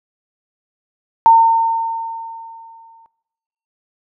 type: tone with exponential decay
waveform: sine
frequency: 910 Hz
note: A#5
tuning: 42 cents flat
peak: -3 dBFS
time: 1.26-3.06 s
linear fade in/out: 0 ms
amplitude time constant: 390 ms
effects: noise-tail reverb RT60 0.9 s tail -21 dB re dry